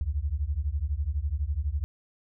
sine beating tone pair, 66.9 / 78.9 Hz, C2 / D#2, +39 / +25 cents, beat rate 12 Hz, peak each -29 / -29 dBFS, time 0.01-1.84 s, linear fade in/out 0 ms, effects none

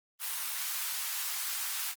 white high-pass noise, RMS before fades -35 dBFS, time 0.19-1.95 s, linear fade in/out 50 ms, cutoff 890 Hz, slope 24 dB/octave, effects Opus 24 kbps

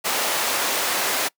pink high-pass noise, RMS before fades -23 dBFS, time 0.04-1.29 s, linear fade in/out 20 ms, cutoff 530 Hz, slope 12 dB/octave, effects noise-tail reverb RT60 0.1 s tail -24 dB re dry

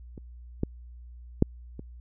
clicks, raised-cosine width 3 ms, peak -28 / -13 / -6 / -25 dBFS, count 4, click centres 0.178 / 0.634 / 1.424 / 1.794 s, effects added 60 Hz sine -43 dBFS peak until 2 s

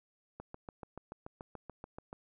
click train, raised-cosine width 1 ms, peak -30 dBFS, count 13, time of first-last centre 0.4-2.129 s, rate 6.94 Hz, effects none

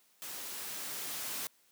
white noise with level ramp, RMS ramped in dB -43 to -38 dBFS, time 0.22-1.47 s, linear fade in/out 0 ms, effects white hiss -68 dBFS RMS until 1.71 s + high-pass 150 Hz 12 dB/octave

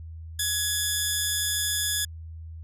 10% pulse tone pair together, 1676 / 3513 Hz, G#6 / A7, +15 / -3 cents, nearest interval octave + minor second, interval 1282 cents, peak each -19 dBFS, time 0.39-2.05 s, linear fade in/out 5 ms, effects added 81 Hz sine -37 dBFS peak until 2.63 s + resampled to 32000 Hz

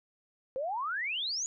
sine exponential sweep, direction up, 503 to 6970 Hz, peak -31 dBFS, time 0.56-1.46 s, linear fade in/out 0 ms, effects none

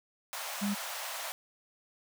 pink high-pass noise, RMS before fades -39 dBFS, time 0.33-1.32 s, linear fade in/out 0 ms, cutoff 590 Hz, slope 48 dB/octave
sine tone, 202.9 Hz, G#3, 40 cents flat, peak -29 dBFS, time 0.61-0.75 s, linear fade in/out 20 ms
effects none

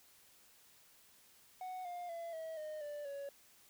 triangle tone with pitch steps, 740 / 706.6 / 674.7 / 644.2 / 615.1 / 587.3 / 560.8 Hz, F#5 / F5 / E5 / E5 / D#5 / D5 / C#5, 0 / +20 / +40 / -40 / -20 / 0 / +20 cents, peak -40 dBFS, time 1.61-3.29 s, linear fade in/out 2 ms, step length 240 ms, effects white hiss -65 dBFS RMS until 3.69 s

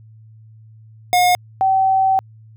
square / sine tone pair in turn, 719 / 767.1 Hz, F#5 / G5, -50 / -38 cents, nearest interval minor second, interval 112 cents, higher second, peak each -12 dBFS, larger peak neither, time 1.13-1.35 / 1.61-2.19 s, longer second, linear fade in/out 0 ms, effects added 110 Hz sine -41 dBFS peak until 2.56 s

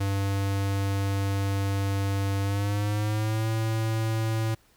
square tone with pitch glide, 98.6 to 111.32 Hz, G2 to A2, +11 to +21 cents, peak -25 dBFS, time 0-4.55 s, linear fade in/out 10 ms, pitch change +210 cents, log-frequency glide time 2.42-3.49 s, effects pink hiss -62 dBFS RMS until 4.76 s

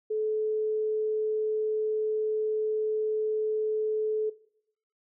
sine tone, 431.8 Hz, A4, 33 cents flat, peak -26 dBFS, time 0.1-4.3 s, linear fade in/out 10 ms, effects noise-tail reverb RT60 0.7 s tail -18 dB re dry

